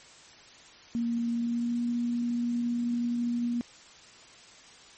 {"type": "tone with pitch glide", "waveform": "sine", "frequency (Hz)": [234.5, 238.7], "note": ["A#3", "A#3"], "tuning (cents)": [11, 41], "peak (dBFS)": -26, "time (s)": [0.95, 3.61], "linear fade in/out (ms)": 0, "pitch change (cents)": 30, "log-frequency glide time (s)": [1.34, 1.8], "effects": ["white hiss -52 dBFS RMS until 4.97 s", "MP3 32 kbps"]}